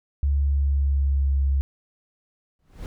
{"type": "tone with pitch glide", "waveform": "sine", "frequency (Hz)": [70.5, 68.53], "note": ["C#2", "C#2"], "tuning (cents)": [30, -19], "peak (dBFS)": -18, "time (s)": [0.23, 1.61], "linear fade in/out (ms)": 0, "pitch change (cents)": -49, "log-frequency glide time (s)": [0.37, 1.39]}
{"type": "noise with exponential growth", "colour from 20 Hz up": "brown", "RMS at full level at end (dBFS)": -31, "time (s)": [2.59, 2.86], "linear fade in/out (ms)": 1, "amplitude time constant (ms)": 58}
{"effects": []}